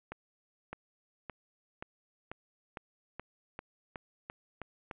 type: accelerating click train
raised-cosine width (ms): 0.5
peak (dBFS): -25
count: 12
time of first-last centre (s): 0.12-4.912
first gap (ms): 610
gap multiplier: 0.93
effects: resampled to 8000 Hz + 11-bit